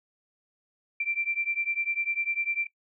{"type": "beating tone pair", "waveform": "sine", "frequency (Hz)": [2349, 2359], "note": ["D7", "D7"], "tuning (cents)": [0, 7], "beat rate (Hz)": 10, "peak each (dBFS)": [-30, -30], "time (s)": [1, 2.67], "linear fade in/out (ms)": 5, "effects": ["noise-tail reverb RT60 0.1 s tail -21 dB re dry"]}